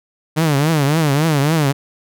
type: tone with vibrato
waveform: sawtooth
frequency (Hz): 150.3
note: D3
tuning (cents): +40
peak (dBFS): -9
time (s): 0.36-1.73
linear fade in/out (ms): 20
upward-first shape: triangle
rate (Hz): 3.6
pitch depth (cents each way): 190
effects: none